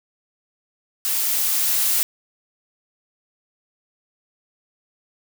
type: noise with level ramp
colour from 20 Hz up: blue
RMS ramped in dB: -22 to -19 dBFS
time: 1.05-2.03 s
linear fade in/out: 0 ms
effects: none